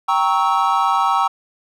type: chord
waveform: triangle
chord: G diminished seventh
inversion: none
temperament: equal with one note detuned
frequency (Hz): 784 / 932.3 / 1108.7 / 1301.9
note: G5 / Bb5 / Db6 / Fb6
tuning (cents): 0 / 0 / 0 / -22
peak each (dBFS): -18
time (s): 0.08-1.28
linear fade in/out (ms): 10
effects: none